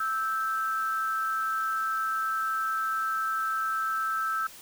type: tone pair together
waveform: sine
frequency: 1314 / 1562.6 Hz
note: E6 / G6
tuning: -6 / -6 cents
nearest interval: minor third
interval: 300 cents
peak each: -27 / -33 dBFS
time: 0-4.47 s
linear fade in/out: 5 ms
effects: white hiss -48 dBFS RMS until 4.61 s